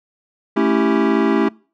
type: chord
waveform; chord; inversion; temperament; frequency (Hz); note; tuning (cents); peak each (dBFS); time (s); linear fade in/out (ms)
square; A dominant seventh; none; equal; 220 / 277.2 / 329.6 / 392; A3 / C#4 / E4 / G4; 0 / 0 / 0 / 0; -20; 0.56-1.49; 10
effects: noise-tail reverb RT60 0.4 s tail -25 dB re dry + low-pass 2000 Hz 12 dB/octave